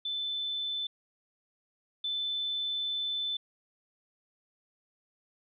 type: tone pair in turn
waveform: sine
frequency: 3520 / 3520 Hz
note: A7 / A7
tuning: 0 / 0 cents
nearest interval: unison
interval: 0 cents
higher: neither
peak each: -31 / -30 dBFS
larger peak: second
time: 0.05-0.87 / 2.04-3.37 s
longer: second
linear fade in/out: 5 ms
effects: none